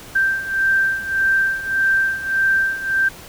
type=beating tone pair; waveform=sine; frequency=1568 / 1569.7 Hz; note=G6 / G6; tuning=0 / +2 cents; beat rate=1.7 Hz; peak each=-21 / -17 dBFS; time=0.15-3.09 s; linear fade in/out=10 ms; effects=pink hiss -39 dBFS RMS until 3.28 s